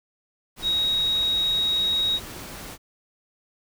sine tone in noise, 3790 Hz, A#7, 28 cents sharp, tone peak -20 dBFS, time 0.62-2.2 s, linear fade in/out 50 ms, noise pink, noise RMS -38 dBFS, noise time 0.56-2.78 s, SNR +15 dB, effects none

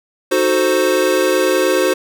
square chord, D# diminished seventh, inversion none, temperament equal, 311.1 / 370 / 440 / 523.3 Hz, D#4 / F#4 / A4 / C5, 0 / 0 / 0 / 0 cents, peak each -22 / -17 / -23 / -17 dBFS, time 0.31-1.94 s, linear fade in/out 10 ms, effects none

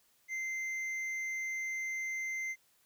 sine tone with hard clipping, 2080 Hz, C7, 11 cents flat, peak -36 dBFS, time 0.28-2.56 s, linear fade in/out 50 ms, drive 5 dB, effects white hiss -70 dBFS RMS until 2.85 s

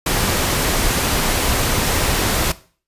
pink noise, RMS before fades -18 dBFS, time 0.06-2.52 s, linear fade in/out 5 ms, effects noise-tail reverb RT60 0.4 s tail -17 dB re dry + resampled to 32000 Hz

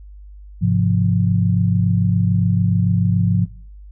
sine chord, F minor, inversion first, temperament equal, 103.83 / 130.81 / 174.61 Hz, Ab2 / C3 / F3, 0 / 0 / 0 cents, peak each -17 / -21 / -17 dBFS, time 0.61-3.46 s, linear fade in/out 20 ms, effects noise-tail reverb RT60 0.6 s tail -24 dB re dry + added 50 Hz sine -36 dBFS peak until 3.91 s

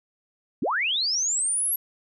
sine linear sweep, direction up, 155.9 to 11650 Hz, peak -22 dBFS, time 0.62-1.76 s, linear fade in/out 5 ms, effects none

